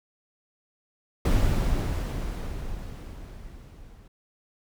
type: noise with level ramp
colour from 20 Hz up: brown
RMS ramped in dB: -20 to -49 dBFS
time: 1.25-4.08 s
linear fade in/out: 5 ms
effects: none